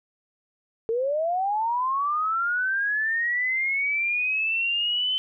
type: linear sweep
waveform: sine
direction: up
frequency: 440 to 3068 Hz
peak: -22 dBFS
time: 0.89-5.18 s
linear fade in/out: 0 ms
effects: none